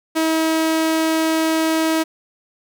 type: tone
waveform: sawtooth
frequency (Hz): 320.6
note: E4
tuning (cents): -48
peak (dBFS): -12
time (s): 0.15-2.04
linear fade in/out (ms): 20
effects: none